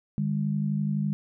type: tone pair together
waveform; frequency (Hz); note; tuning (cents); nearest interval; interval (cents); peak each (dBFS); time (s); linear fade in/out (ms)
sine; 150.09 / 202; D3 / G#3; +38 / -48; perfect fourth; 514; -27; 0.18-1.13; 0
effects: none